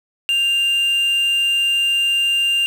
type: tone with quantisation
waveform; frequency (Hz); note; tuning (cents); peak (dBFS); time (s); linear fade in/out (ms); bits
triangle; 2794; F7; 0; -13; 0.29-2.66; 0; 6
effects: none